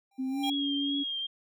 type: tone with exponential growth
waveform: square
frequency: 793 Hz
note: G5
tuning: 20 cents sharp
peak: -30 dBFS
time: 0.11-0.5 s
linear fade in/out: 5 ms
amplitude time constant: 83 ms
type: tone with pitch glide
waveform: sine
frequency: 261.6 to 282 Hz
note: C4 to C#4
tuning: 0 to +30 cents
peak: -29 dBFS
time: 0.18-1.04 s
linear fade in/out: 20 ms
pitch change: +130 cents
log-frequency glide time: 0.29-0.4 s
type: tone with vibrato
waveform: sine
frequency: 3247 Hz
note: G#7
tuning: 40 cents flat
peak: -31 dBFS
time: 0.43-1.27 s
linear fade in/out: 10 ms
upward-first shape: triangle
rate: 2.3 Hz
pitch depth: 48 cents each way
effects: none